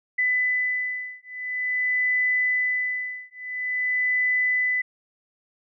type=beating tone pair; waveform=sine; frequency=2000 / 2000.48 Hz; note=B6 / B6; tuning=+21 / +22 cents; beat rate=0.48 Hz; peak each=-25 dBFS; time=0.18-4.82 s; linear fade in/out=10 ms; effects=none